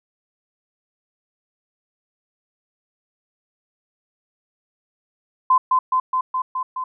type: tone with echo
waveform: sine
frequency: 1028 Hz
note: C6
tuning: 31 cents flat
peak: -11 dBFS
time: 5.5-5.58 s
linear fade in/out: 5 ms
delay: 210 ms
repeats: 6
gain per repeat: -2 dB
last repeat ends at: 6.84 s
effects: none